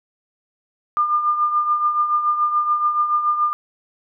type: tone with tremolo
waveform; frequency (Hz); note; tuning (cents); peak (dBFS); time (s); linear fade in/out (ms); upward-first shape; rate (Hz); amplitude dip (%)
sine; 1204; D6; +43; -13; 0.97-3.53; 0; triangle; 7; 65
effects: none